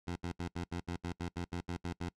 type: tone bursts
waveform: 15% pulse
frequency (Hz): 87.31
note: F2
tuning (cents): 0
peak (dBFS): -30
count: 13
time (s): 0.07-2.094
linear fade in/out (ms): 10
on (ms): 92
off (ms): 69
effects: noise-tail reverb RT60 0.1 s tail -24 dB re dry + low-pass 7000 Hz 12 dB/octave